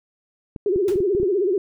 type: clicks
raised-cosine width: 3 ms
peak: -18 dBFS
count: 7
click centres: 0.562 / 0.76 / 0.958 / 1.004 / 1.15 / 1.2 / 1.231 s
type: tone with vibrato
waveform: sine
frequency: 383.2 Hz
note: G4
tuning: 39 cents flat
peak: -17 dBFS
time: 0.66-1.58 s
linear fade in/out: 2 ms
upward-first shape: sine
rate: 16 Hz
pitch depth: 160 cents each way
type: noise with exponential decay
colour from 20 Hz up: pink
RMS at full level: -33 dBFS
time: 0.88-1.05 s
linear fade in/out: 1 ms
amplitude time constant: 35 ms
effects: none